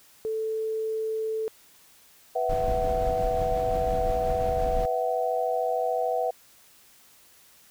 sine tone, 440 Hz, A4, in tune, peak -26 dBFS, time 0.25-1.48 s, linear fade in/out 0 ms
sine chord, B suspended fourth, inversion none, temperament equal with one note detuned, 493.9 / 659.3 / 752.9 Hz, B4 / E5 / F#5, 0 / 0 / +30 cents, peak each -28 dBFS, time 2.35-6.31 s, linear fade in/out 10 ms
brown noise with tremolo, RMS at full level -30 dBFS, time 2.49-4.86 s, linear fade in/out 5 ms, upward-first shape sine, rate 5.7 Hz, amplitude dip 25%
effects white hiss -56 dBFS RMS until 7.7 s

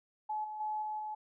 sine tone with level steps, 855 Hz, A5, 50 cents flat, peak -33 / -39 / -33 / -35 / -37 dBFS, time 0.29-1.15 s, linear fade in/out 10 ms, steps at 0.44 / 0.6 / 0.82 / 0.99 s, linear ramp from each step 5 ms, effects none

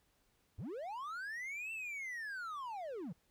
triangle linear two-way sweep, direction up then down, 65.41 to 2697 to 137.5 Hz, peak -39 dBFS, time 0.58-3.13 s, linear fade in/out 10 ms, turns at 1.72 s, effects pink hiss -75 dBFS RMS until 3.3 s

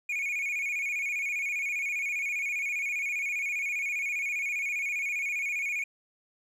triangle tone with vibrato, 2320 Hz, D7, 22 cents flat, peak -27 dBFS, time 0.09-5.84 s, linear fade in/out 5 ms, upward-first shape square, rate 15 Hz, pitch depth 78 cents each way, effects none

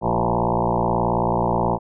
sine tone with frequency modulation, 523.3 Hz, C5, in tune, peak -17 dBFS, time 0.01-1.79 s, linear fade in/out 50 ms, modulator 58.6 Hz, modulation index 7.6, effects none

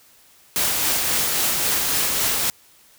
white noise with tremolo, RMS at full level -20 dBFS, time 0.56-2.5 s, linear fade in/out 0 ms, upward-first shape sine, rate 3.7 Hz, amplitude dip 25%, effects white hiss -53 dBFS RMS until 2.98 s

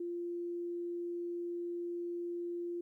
sine tone, 346.7 Hz, F4, 13 cents flat, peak -36 dBFS, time 0-2.81 s, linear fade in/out 5 ms, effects 13-bit

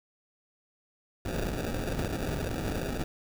pink noise with sample-and-hold, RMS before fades -32 dBFS, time 1.25-3.04 s, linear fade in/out 5 ms, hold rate 1050 Hz, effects none

